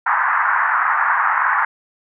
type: band-pass noise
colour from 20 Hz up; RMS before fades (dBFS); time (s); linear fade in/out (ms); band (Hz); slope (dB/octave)
pink; -17; 0.06-1.65; 5; 890 to 1800; 48
effects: none